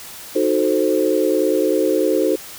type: chord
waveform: sine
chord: D# diminished seventh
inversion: none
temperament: equal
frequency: 311.1 / 370 / 440 / 523.3 Hz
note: D#4 / F#4 / A4 / C5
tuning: 0 / 0 / 0 / 0 cents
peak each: -20 dBFS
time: 0.35-2.36 s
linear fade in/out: 10 ms
effects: white hiss -36 dBFS RMS until 2.58 s